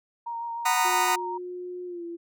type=tone with vibrato; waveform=sine; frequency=932.3 Hz; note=A#5; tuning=in tune; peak=-30 dBFS; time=0.26-1.38 s; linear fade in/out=10 ms; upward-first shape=sine; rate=6.6 Hz; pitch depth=16 cents each way
type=chord; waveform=sawtooth; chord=B major seventh; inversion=second; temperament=just; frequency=740.8 / 926 / 987.8 / 1234.7 Hz; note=F#5 / A#5 / B5 / D#6; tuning=+2 / -12 / 0 / -14 cents; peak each=-24 dBFS; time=0.65-1.16 s; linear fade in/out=10 ms
type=tone with pitch glide; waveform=sine; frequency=359.3 to 340.3 Hz; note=F4 to F4; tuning=+49 to -45 cents; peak=-33 dBFS; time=0.84-2.17 s; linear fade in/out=20 ms; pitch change=-94 cents; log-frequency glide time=1.86-2.04 s
effects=none